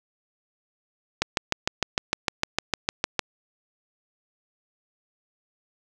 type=click train; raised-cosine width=0.2 ms; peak=-4 dBFS; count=14; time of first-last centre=1.22-3.193 s; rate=6.59 Hz; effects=none